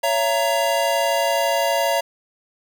square chord, A# diminished, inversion first, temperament just, 559.4 / 671.3 / 932.3 Hz, C#5 / E5 / A#5, +16 / +31 / 0 cents, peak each -23 / -22 / -24 dBFS, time 0.03-2.01 s, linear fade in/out 10 ms, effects none

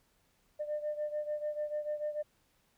sine beating tone pair, 598 / 604.8 Hz, D5 / D#5, +31 / -49 cents, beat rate 6.8 Hz, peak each -34 / -38 dBFS, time 0.59-2.23 s, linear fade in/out 20 ms, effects tanh soft clip ceiling -28 dBFS + pink hiss -72 dBFS RMS until 2.77 s

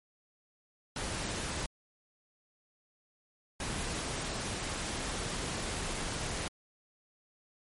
pink noise bursts at uneven times, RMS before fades -36 dBFS, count 2, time 0.96-1.66 / 3.6-6.48 s, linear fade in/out 2 ms, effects MP3 48 kbps

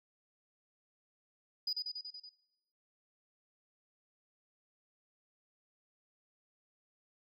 sine tone with echo, 4942 Hz, D#8, 13 cents flat, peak -31 dBFS, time 1.67-1.73 s, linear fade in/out 5 ms, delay 94 ms, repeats 6, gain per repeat -3 dB, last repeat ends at 2.294 s, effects noise-tail reverb RT60 1.0 s tail -22 dB re dry + tanh soft clip ceiling -28 dBFS

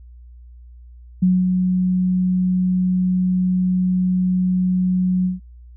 sine tone with ADSR envelope, 183.3 Hz, F#3, 16 cents flat, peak -11 dBFS, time 1.22-5.4 s, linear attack 9 ms, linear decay 220 ms, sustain -4 dB, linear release 150 ms, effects added 60 Hz sine -39 dBFS peak until 5.76 s

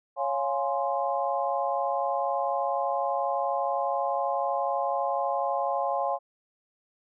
sine chord, Db major seventh, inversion none, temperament equal, 554.4 / 698.5 / 830.6 / 1046.5 Hz, Db5 / F5 / Ab5 / C6, 0 / 0 / 0 / 0 cents, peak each -30 / -30 / -30 / -32 dBFS, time 0.16-6.19 s, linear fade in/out 50 ms, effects none

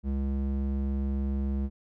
square tone with band-pass filter, 68.2 Hz, C#2, 28 cents flat, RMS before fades -29 dBFS, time 0.03-1.7 s, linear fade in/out 50 ms, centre 140 Hz, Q 2.8, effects none

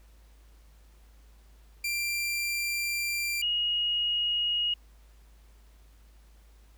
sawtooth / sine tone pair in turn, 2369 / 2881 Hz, D7 / F#7, +14 / -47 cents, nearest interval minor third, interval 339 cents, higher second, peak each -25 dBFS, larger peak neither, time 1.84-3.42 / 3.42-4.74 s, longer first, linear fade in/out 5 ms, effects added 53 Hz sine -53 dBFS peak until 6.77 s + pink hiss -65 dBFS RMS until 6.77 s

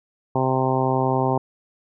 harmonic tone, 130.81 Hz, C3, in tune, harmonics 1 / 2 / 3 / 4 / 5 / 6 / 7 / 8, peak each -24 / -26 / -25 / -28 / -28 / -26 / -26 / -31 dBFS, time 0.35-1.38 s, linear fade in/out 5 ms, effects none

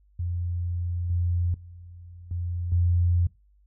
sine tone with level steps, 87.3 Hz, F2, in tune, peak -26 / -22 / -42 / -27 / -19 dBFS, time 0.19-3.27 s, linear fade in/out 5 ms, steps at 1.1 / 1.54 / 2.31 / 2.72 s, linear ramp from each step 2 ms, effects noise-tail reverb RT60 0.2 s tail -18 dB re dry + added 50 Hz sine -57 dBFS peak until 3.66 s

